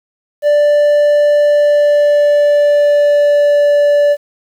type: tone with pitch glide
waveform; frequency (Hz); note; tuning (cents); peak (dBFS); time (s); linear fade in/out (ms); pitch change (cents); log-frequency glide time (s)
triangle; 587.3 to 581.2; D5 to D5; 0 to -18; -5; 0.42-4.17; 50; -18; 1.38-3.69
effects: 7-bit